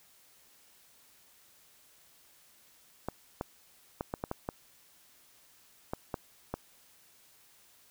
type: clicks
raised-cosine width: 1 ms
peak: -19 dBFS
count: 10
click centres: 3.086 / 3.411 / 4.009 / 4.139 / 4.239 / 4.314 / 4.489 / 5.935 / 6.142 / 6.54 s
effects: white hiss -62 dBFS RMS until 7.9 s